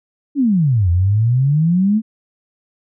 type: exponential two-way sweep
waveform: sine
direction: down then up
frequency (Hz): 299.8 to 84.2 to 225.7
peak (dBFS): -11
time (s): 0.35-2.02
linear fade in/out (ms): 50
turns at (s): 0.9
effects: none